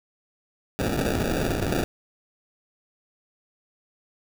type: noise with sample-and-hold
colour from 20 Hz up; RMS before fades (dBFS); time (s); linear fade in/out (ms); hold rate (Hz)
blue; -25; 0.79-1.84; 0; 1050
effects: none